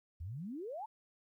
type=exponential sweep; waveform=sine; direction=up; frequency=74.5 to 925 Hz; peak=-40 dBFS; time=0.2-0.86 s; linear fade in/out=10 ms; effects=13-bit